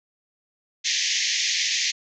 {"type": "band-pass noise", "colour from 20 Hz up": "white", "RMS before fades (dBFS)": -24, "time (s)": [0.84, 1.92], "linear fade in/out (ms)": 20, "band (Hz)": [1800, 6700], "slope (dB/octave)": 96, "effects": []}